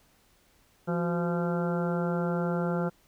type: harmonic tone with a mistuned harmonic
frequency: 172 Hz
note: F3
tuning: 26 cents flat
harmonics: 1 / 2 / 3 / 4 / 5 / 6 / 7 / 8 / 9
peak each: -28 / -34 / -33 / -39 / -40 / -47 / -47 / -38 / -49 dBFS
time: 0.87-2.9 s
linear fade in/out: 20 ms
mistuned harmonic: 2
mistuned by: +90 cents
effects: pink hiss -64 dBFS RMS until 3.07 s